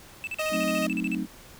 triangle tone bursts, 2637 Hz, E7, in tune, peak -28 dBFS, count 13, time 0.24-1.147 s, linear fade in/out 0 ms, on 31 ms, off 42 ms
sawtooth tone, 624 Hz, D#5, 5 cents sharp, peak -23 dBFS, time 0.39-0.87 s, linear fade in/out 5 ms
sine chord, F# diminished seventh, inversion none, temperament equal with one note detuned, 185.53 / 220 / 261.6 / 311.1 Hz, F#3 / A3 / C4 / Eb4, +5 / 0 / 0 / 0 cents, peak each -32 dBFS, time 0.5-1.27 s, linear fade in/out 50 ms
effects pink hiss -49 dBFS RMS until 1.59 s

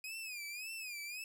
sawtooth tone with vibrato, 2489 Hz, D#7, in tune, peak -39 dBFS, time 0.04-1.24 s, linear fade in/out 2 ms, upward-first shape sine, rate 1.8 Hz, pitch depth 130 cents each way, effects none

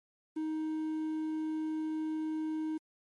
triangle tone with quantisation, 313.2 Hz, D#4, 11 cents sharp, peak -30 dBFS, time 0.36-2.78 s, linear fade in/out 10 ms, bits 10, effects MP3 48 kbps

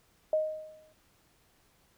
sine tone with exponential decay, 622.3 Hz, D#5, in tune, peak -22 dBFS, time 0.33-0.93 s, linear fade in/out 2 ms, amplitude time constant 130 ms, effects pink hiss -67 dBFS RMS until 1.97 s

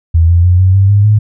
sine tone with pitch steps, 82.41 / 85.96 / 89.66 / 93.52 / 97.55 / 101.75 / 106.13 Hz, E2 / F2 / F2 / F#2 / G2 / G#2 / G#2, 0 / -27 / +46 / +19 / -8 / -35 / +38 cents, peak -4 dBFS, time 0.14-1.19 s, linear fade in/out 10 ms, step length 150 ms, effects none

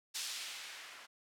violet noise with low-pass filter sweep, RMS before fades -45 dBFS, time 0.14-1.07 s, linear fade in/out 20 ms, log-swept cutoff 5000 to 1400 Hz, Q 0.88, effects none

